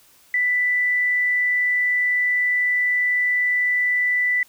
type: tone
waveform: sine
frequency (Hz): 1982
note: B6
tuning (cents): +6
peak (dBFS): -17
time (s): 0.34-4.43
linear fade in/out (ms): 2
effects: white hiss -54 dBFS RMS until 4.48 s